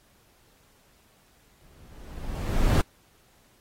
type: noise with exponential growth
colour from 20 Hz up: brown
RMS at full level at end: -17 dBFS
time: 1.61-2.81 s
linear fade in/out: 0 ms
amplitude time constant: 260 ms
effects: pink hiss -62 dBFS RMS until 3.6 s + AAC 48 kbps